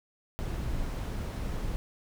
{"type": "noise", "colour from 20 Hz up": "brown", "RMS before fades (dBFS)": -33, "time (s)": [0.39, 1.76], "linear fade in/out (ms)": 0, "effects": []}